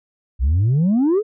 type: exponential sweep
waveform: sine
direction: up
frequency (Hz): 58.4 to 450.3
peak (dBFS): -11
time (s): 0.39-1.23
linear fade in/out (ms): 50
effects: tanh soft clip ceiling -12 dBFS